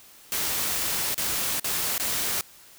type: noise with dropouts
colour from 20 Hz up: white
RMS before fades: -27 dBFS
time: 0.32-2.41 s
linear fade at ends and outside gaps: 0 ms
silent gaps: 1.144-1.179 / 1.597-1.644 / 1.98-1.998 s
effects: white hiss -51 dBFS RMS until 2.78 s